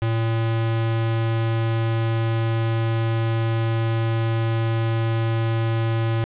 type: tone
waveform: square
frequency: 113.6 Hz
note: A#2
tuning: 44 cents flat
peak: -20 dBFS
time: 0.02-6.24 s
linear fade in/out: 0 ms
effects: resampled to 8000 Hz + 8-bit